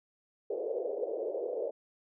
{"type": "band-pass noise", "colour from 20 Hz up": "white", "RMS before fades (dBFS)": -35, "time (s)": [0.5, 1.71], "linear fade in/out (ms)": 5, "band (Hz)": [400, 560], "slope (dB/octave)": 48, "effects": []}